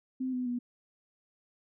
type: tone with pitch steps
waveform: sine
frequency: 258.8 / 251.1 / 243.7 Hz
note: C4 / B3 / B3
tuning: -19 / +29 / -23 cents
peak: -30 dBFS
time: 0.2-0.59 s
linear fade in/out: 10 ms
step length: 130 ms
effects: none